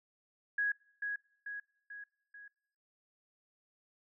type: tone with echo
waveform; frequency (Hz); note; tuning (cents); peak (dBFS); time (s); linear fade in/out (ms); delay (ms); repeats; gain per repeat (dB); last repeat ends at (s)
sine; 1661.2; G#6; 0; -29; 0.58-0.72; 5; 440; 4; -5; 2.48
effects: noise-tail reverb RT60 0.9 s tail -25 dB re dry